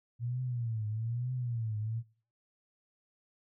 sine tone with vibrato, 116.54 Hz, A#2, in tune, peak -32 dBFS, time 0.19-2.03 s, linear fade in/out 50 ms, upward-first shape triangle, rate 1.1 Hz, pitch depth 170 cents each way, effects noise-tail reverb RT60 0.4 s tail -19 dB re dry

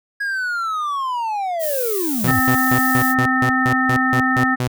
triangle linear sweep, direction down, 1661.2 to 82 Hz, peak -18 dBFS, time 0.2-2.4 s, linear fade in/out 10 ms
violet noise, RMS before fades -25 dBFS, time 1.59-3.15 s, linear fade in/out 50 ms
sawtooth tone bursts, 125.2 Hz, B2, 24 cents sharp, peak -14 dBFS, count 11, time 2.24-4.676 s, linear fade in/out 2 ms, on 76 ms, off 160 ms
harmonic tone, 258.8 Hz, C4, 19 cents flat, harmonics 1 / 3 / 5 / 7, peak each -19 / -24 / -21 / -19 dBFS, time 2.27-4.56 s, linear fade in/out 20 ms
effects none

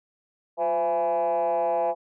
sine tone with frequency modulation, 673 Hz, E5, 36 cents sharp, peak -20 dBFS, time 0.57-1.95 s, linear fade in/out 50 ms, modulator 160 Hz, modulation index 1.2, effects tanh soft clip ceiling -18 dBFS

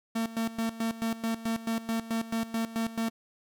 45% pulse tone with tremolo, 226.5 Hz, A#3, 50 cents flat, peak -27 dBFS, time 0.15-3.1 s, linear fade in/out 10 ms, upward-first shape square, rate 4.6 Hz, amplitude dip 80%, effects none

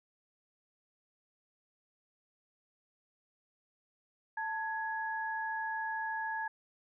sine tone pair together, 886 / 1672.5 Hz, A5 / G#6, +12 / +12 cents, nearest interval major seventh, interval 1100 cents, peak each -36 / -37 dBFS, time 4.37-6.48 s, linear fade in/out 5 ms, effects none

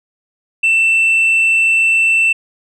sine tone, 2673 Hz, E7, 23 cents sharp, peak -7 dBFS, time 0.63-2.33 s, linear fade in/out 10 ms, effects tanh soft clip ceiling -8 dBFS

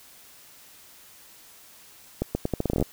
accelerating click train, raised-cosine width 2 ms, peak -11 dBFS, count 13, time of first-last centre 2.22-2.825 s, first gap 130 ms, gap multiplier 0.8, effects white hiss -51 dBFS RMS until 2.92 s

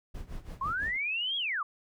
brown noise with tremolo, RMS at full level -39 dBFS, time 0.14-0.97 s, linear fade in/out 10 ms, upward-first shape sine, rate 6 Hz, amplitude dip 80%
sine linear two-way sweep, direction up then down, 1026 to 3350 to 1085 Hz, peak -29 dBFS, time 0.61-1.63 s, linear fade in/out 5 ms, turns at 1.37 s
effects none

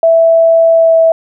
sine tone with pitch glide, 659.3 to 654 Hz, E5 to E5, 0 to -14 cents, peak -4 dBFS, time 0.03-1.12 s, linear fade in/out 2 ms, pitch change -14 cents, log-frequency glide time 0.73-0.97 s, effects none

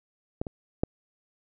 clicks, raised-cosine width 2 ms, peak -15 / -22 / -10 dBFS, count 3, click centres 0.415 / 0.468 / 0.835 s, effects none

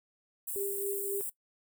white high-pass noise, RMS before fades -37 dBFS, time 0.47-1.3 s, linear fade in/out 10 ms, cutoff 7700 Hz, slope 96 dB/octave
sine tone with tremolo, 398.7 Hz, G4, 29 cents sharp, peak -32 dBFS, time 0.56-1.21 s, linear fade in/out 0 ms, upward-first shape triangle, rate 3.8 Hz, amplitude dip 55%
effects noise-tail reverb RT60 0.1 s tail -18 dB re dry

